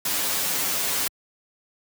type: noise with comb filter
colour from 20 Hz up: white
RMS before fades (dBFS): -25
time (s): 0.05-1.08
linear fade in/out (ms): 5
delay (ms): 8.5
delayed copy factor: -0.85
effects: high-pass 80 Hz 12 dB/octave